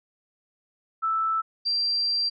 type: tone pair in turn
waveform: sine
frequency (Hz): 1318.5 / 4720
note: E6 / D8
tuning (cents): 0 / +8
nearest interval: octave + minor seventh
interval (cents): 2208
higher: second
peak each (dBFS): -22 / -22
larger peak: neither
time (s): 1.02-1.42 / 1.65-2.3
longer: second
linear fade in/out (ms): 20
effects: none